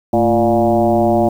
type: tone with frequency modulation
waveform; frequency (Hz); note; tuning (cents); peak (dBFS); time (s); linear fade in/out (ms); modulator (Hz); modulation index
sine; 466.2; A#4; 0; -10; 0.13-1.29; 5; 121; 2.6
effects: 7-bit